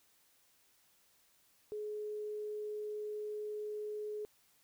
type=tone; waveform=sine; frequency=422.3 Hz; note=G#4; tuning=29 cents sharp; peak=-38 dBFS; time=1.72-4.25 s; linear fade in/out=0 ms; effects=white hiss -70 dBFS RMS until 4.63 s